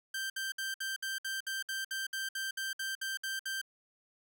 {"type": "tone bursts", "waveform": "sawtooth", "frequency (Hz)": 1568, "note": "G6", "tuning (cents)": 0, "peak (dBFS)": -31, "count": 16, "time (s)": [0.14, 3.615], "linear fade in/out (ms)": 5, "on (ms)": 160, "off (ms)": 61, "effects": []}